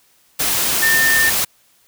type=tone in noise; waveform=sine; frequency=1800 Hz; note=A6; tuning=39 cents sharp; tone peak=-13 dBFS; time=0.82-1.3 s; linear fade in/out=10 ms; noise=white; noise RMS=-18 dBFS; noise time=0.39-1.45 s; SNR=+2 dB; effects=white hiss -56 dBFS RMS until 1.87 s